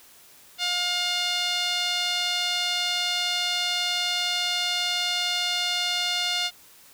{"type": "tone with band-pass filter", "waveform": "sawtooth", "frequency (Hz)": 711, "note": "F5", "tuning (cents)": 31, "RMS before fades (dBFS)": -26, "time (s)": [0.58, 6.51], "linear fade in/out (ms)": 50, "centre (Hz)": 3700, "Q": 2.2, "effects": ["white hiss -52 dBFS RMS until 6.93 s"]}